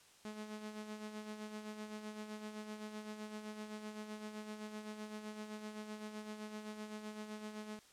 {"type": "tone with tremolo", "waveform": "sawtooth", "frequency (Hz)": 213.2, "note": "G#3", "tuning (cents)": 46, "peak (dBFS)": -39, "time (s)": [0.25, 7.79], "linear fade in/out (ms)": 0, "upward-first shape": "sine", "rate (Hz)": 7.8, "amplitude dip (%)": 55, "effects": ["white hiss -64 dBFS RMS until 7.92 s", "low-pass 9000 Hz 12 dB/octave"]}